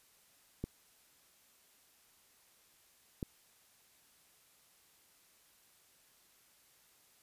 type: clicks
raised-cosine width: 3 ms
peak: -24 dBFS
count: 2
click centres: 0.64 / 3.228 s
effects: white hiss -67 dBFS RMS until 7.22 s + resampled to 32000 Hz